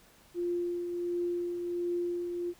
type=tone with tremolo; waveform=sine; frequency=349.5 Hz; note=F4; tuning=1 cent sharp; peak=-28 dBFS; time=0.34-2.54 s; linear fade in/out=50 ms; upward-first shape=triangle; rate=1.4 Hz; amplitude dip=45%; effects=pink hiss -60 dBFS RMS until 2.59 s